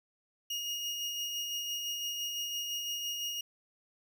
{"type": "tone with tremolo", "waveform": "30% pulse", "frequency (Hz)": 2862, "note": "F7", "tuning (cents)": 42, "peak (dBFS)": -30, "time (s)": [0.5, 3.41], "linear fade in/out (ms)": 5, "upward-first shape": "sine", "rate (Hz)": 5.9, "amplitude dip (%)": 30, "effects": []}